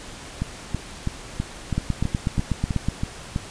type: two click trains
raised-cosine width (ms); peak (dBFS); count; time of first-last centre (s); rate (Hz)
5; -11 / -9; 10 / 10; 0.42-3.361 / 1.78-2.886; 3.06 / 8.14
effects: pink hiss -39 dBFS RMS until 3.5 s + resampled to 22050 Hz